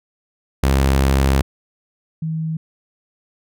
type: tone pair in turn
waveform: sawtooth / sine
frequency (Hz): 67.5 / 159.76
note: C#2 / D#3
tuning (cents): -45 / +46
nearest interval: octave + minor third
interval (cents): 1491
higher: second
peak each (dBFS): -9 / -20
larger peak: first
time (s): 0.63-1.42 / 2.22-2.57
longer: first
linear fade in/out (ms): 5
effects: none